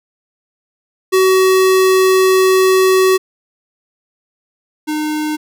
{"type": "tone pair in turn", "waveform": "square", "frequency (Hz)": [376.7, 305.1], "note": ["F#4", "D#4"], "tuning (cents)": [31, -34], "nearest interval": "major third", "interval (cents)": 365, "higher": "first", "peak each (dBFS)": [-9, -17], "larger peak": "first", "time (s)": [[1.12, 3.18], [4.87, 5.37]], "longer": "first", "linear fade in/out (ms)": 20, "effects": []}